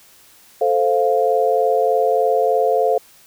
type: chord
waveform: sine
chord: F major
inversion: first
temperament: equal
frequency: 440 / 523.3 / 698.5 Hz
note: A4 / C5 / F5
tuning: 0 / 0 / 0 cents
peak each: -18 dBFS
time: 0.61-2.98 s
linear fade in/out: 5 ms
effects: white hiss -49 dBFS RMS until 3.26 s